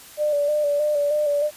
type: tone with vibrato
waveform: sine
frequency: 589 Hz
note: D5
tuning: 5 cents sharp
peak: -18 dBFS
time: 0.17-1.51 s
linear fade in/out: 50 ms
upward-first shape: square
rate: 3.2 Hz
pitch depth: 32 cents each way
effects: white hiss -44 dBFS RMS until 1.56 s + resampled to 32000 Hz